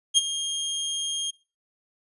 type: tone with ADSR envelope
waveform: sawtooth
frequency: 3228 Hz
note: G#7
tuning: 50 cents flat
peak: -10 dBFS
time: 0.14-1.31 s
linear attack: 35 ms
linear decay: 23 ms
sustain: -13 dB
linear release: 11 ms
effects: noise-tail reverb RT60 0.3 s tail -21 dB re dry + resampled to 24000 Hz